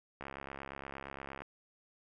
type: click train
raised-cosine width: 0.5 ms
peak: -28 dBFS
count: 84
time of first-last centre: 0.21-1.42 s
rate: 68.6 Hz
effects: none